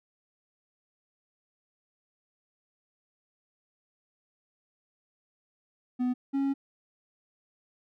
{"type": "tone pair in turn", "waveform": "triangle", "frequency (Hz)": [249.6, 274.9], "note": ["B3", "C#4"], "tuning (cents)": [19, -14], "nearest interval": "major second", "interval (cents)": 167, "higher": "second", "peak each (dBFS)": -23, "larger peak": "neither", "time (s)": [[5.99, 6.14], [6.33, 6.54]], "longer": "second", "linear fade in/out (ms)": 20, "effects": []}